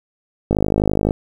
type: click train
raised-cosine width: 2 ms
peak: -3 dBFS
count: 32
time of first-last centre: 0.51-1.108 s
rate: 51.8 Hz
effects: 7-bit